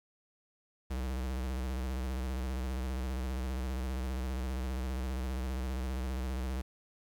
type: tone with vibrato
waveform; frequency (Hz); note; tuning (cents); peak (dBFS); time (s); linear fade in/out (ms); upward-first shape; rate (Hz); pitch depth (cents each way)
square; 64.2; C2; -32; -34; 0.9-6.62; 10; square; 15; 64
effects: 10-bit